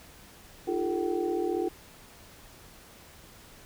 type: tone cluster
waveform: sine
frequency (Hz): 309.5 / 348.2 / 403.9 / 444.9 / 764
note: D#4 / F4 / G#4 / A4 / G5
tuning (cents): -9 / -5 / -48 / +19 / -45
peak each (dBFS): -36 / -29 / -34 / -34 / -37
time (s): 0.67-1.69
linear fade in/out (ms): 10
effects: pink hiss -52 dBFS RMS until 3.65 s